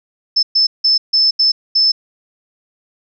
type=tone bursts at uneven times; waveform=sine; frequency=5260 Hz; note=E8; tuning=5 cents flat; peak=-9 dBFS; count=6; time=0.36-0.43 / 0.55-0.67 / 0.84-0.98 / 1.13-1.31 / 1.39-1.52 / 1.75-1.92 s; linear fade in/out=10 ms; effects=none